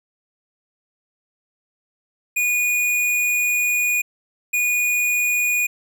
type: tone pair in turn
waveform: square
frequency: 2455 / 2455 Hz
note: D#7 / D#7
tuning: -24 / -24 cents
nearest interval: unison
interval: 0 cents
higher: neither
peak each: -18 dBFS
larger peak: neither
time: 2.36-4.02 / 4.53-5.67 s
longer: first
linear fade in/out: 10 ms
effects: none